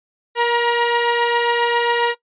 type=tone pair together; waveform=sawtooth; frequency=472.5 / 952.4 Hz; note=A#4 / A#5; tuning=+23 / +37 cents; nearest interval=octave; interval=1214 cents; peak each=-14 dBFS; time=0.35-2.15 s; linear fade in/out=50 ms; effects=noise-tail reverb RT60 0.1 s tail -18 dB re dry + resampled to 8000 Hz